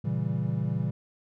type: chord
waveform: triangle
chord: A# diminished seventh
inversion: none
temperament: equal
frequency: 116.54 / 138.59 / 164.81 / 196 Hz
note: A#2 / C#3 / E3 / G3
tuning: 0 / 0 / 0 / 0 cents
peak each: -29 / -29 / -29 / -32 dBFS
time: 0.04-0.91 s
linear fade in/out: 10 ms
effects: none